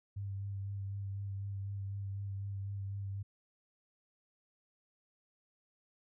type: tone with vibrato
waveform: sine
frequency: 99 Hz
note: G2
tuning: 18 cents sharp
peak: -37 dBFS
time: 0.16-3.23 s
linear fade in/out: 10 ms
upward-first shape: sine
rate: 4 Hz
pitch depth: 21 cents each way
effects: none